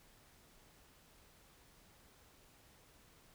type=silence; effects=pink hiss -65 dBFS RMS until 3.34 s